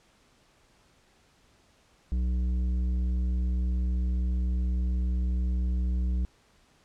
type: tone with tanh clipping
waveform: sine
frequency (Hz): 61.74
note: B1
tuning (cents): 0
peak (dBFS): -26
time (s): 2.12-6.25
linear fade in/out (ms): 0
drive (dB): 9
effects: pink hiss -63 dBFS RMS until 6.84 s + low-pass 8000 Hz 12 dB/octave